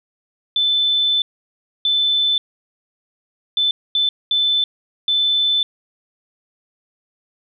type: tone bursts at uneven times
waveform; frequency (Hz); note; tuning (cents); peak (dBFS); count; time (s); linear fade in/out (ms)
sine; 3520; A7; 0; -14; 6; 0.56-1.22 / 1.85-2.38 / 3.57-3.71 / 3.95-4.09 / 4.31-4.64 / 5.08-5.63; 2
effects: none